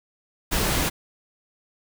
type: noise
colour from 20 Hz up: pink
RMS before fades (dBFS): -23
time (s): 0.51-0.9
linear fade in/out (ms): 20
effects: none